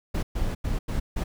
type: noise bursts at uneven times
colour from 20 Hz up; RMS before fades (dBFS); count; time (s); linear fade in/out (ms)
brown; -26; 5; 0.14-0.23 / 0.35-0.55 / 0.64-0.79 / 0.88-1 / 1.16-1.24; 10
effects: none